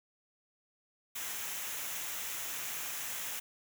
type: noise with comb filter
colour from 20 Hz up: white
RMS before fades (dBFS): -39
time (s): 1.15-3.4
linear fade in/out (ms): 10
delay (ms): 0.22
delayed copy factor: -0.5
effects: none